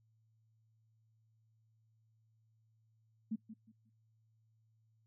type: tone with echo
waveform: sine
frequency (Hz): 220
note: A3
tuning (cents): 0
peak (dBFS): -34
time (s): 3.31-3.36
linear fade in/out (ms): 10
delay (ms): 180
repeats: 3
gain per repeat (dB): -12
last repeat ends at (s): 3.9
effects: noise-tail reverb RT60 0.1 s tail -20 dB re dry + added 111 Hz sine -70 dBFS peak until 5.06 s